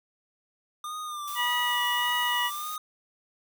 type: tone with vibrato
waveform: square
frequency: 1206 Hz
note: D6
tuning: 46 cents sharp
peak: -34 dBFS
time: 0.84-2.78 s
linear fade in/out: 2 ms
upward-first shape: sine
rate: 1.7 Hz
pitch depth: 50 cents each way
type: noise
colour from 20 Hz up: blue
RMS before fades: -40 dBFS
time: 1.27-2.77 s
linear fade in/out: 10 ms
type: harmonic tone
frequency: 971 Hz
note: B5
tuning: 30 cents flat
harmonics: 1 / 2 / 3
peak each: -29 / -29 / -29 dBFS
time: 1.35-2.51 s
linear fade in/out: 50 ms
effects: none